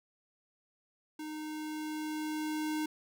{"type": "tone with level ramp", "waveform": "square", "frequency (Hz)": 307.8, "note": "D#4", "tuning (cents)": -19, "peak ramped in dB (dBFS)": [-40, -32], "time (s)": [1.19, 2.86], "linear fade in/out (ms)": 5, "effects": []}